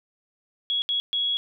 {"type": "tone bursts at uneven times", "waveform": "sine", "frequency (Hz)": 3338, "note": "G#7", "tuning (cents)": 8, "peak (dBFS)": -22, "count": 3, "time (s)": [[0.7, 0.82], [0.89, 1], [1.13, 1.37]], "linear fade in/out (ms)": 0, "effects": []}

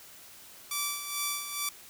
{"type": "tone with tremolo", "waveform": "5% pulse", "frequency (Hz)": 1161, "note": "D6", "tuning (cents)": -20, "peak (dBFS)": -17, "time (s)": [0.71, 1.69], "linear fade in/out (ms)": 2, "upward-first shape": "sine", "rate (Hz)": 2.3, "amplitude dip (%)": 60, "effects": ["white hiss -51 dBFS RMS until 1.89 s"]}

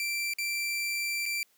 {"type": "tone with dropouts", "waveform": "sawtooth", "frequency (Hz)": 2349, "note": "D7", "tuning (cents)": 0, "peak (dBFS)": -26, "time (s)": [0, 1.43], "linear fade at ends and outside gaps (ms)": 1, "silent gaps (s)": [[0.336, 0.385], [1.256, 1.261]], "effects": ["white hiss -67 dBFS RMS until 1.57 s", "high-pass 200 Hz 12 dB/octave"]}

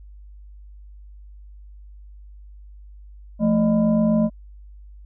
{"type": "tone with frequency modulation", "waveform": "sine", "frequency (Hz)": 220, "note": "A3", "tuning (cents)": 0, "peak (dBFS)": -15, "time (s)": [3.39, 4.3], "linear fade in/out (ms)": 50, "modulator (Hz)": 392, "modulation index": 0.81, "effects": ["added 50 Hz sine -40 dBFS peak until 5.05 s"]}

